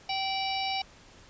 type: harmonic tone with a mistuned harmonic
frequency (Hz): 774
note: G5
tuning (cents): -22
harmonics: 1 / 3 / 4 / 5 / 6 / 7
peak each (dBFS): -31 / -36 / -37 / -38 / -39 / -39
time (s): 0.09-0.82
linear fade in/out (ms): 5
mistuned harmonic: 4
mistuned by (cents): -96
effects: pink hiss -54 dBFS RMS until 1.29 s + resampled to 16000 Hz